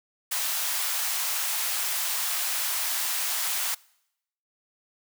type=high-pass noise; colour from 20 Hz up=white; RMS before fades=-28 dBFS; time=0.31-3.75 s; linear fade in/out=10 ms; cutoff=710 Hz; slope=24 dB/octave; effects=noise-tail reverb RT60 0.8 s tail -24 dB re dry